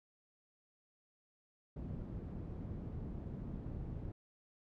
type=low-pass noise; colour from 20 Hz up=white; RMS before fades=-44 dBFS; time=1.76-4.12 s; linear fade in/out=5 ms; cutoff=170 Hz; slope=12 dB/octave; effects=none